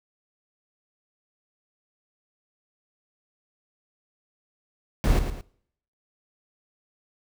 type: noise with echo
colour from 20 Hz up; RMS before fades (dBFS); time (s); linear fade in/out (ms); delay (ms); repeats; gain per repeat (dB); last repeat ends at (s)
brown; -20; 5.04-5.19; 0; 110; 2; -8; 5.41
effects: noise-tail reverb RT60 0.7 s tail -23 dB re dry